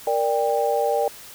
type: chord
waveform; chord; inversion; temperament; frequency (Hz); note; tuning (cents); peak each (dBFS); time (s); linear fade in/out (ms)
sine; G minor; first; equal with one note detuned; 466.2 / 587.3 / 794; Bb4 / D5 / G5; 0 / 0 / +22; -23; 0.07-1.08; 2
effects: white hiss -42 dBFS RMS until 1.34 s